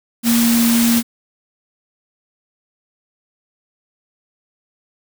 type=tone in noise; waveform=sine; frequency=233.8 Hz; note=A#3; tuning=5 cents sharp; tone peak=-12 dBFS; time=0.23-1.03 s; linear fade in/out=50 ms; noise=white; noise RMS=-20 dBFS; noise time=0.23-1.03 s; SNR=+5 dB; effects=none